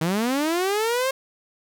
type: linear sweep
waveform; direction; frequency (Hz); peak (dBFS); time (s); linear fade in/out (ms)
sawtooth; up; 153.3 to 541; -17; 0.01-1.11; 5
effects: none